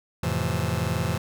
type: chord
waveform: sawtooth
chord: F major seventh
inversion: none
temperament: just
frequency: 87.31 / 109.13 / 130.96 / 163.7 Hz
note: F2 / A2 / C3 / E3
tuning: 0 / -14 / +2 / -12 cents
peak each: -25 dBFS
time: 0.23-1.18 s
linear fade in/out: 5 ms
effects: none